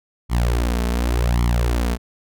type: tone with flanger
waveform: sawtooth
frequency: 59.4 Hz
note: A#1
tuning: 33 cents sharp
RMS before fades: -19 dBFS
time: 0.29-1.98 s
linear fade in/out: 50 ms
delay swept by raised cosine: 0.92 to 4.62 ms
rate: 0.88 Hz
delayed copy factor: +0.85
effects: none